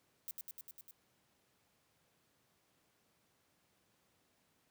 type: noise with echo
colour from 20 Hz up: violet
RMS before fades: -43 dBFS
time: 0.28-0.31 s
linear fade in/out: 0 ms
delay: 100 ms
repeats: 6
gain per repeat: -2 dB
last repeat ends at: 0.91 s
effects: pink hiss -75 dBFS RMS until 4.7 s + high-pass 100 Hz 12 dB/octave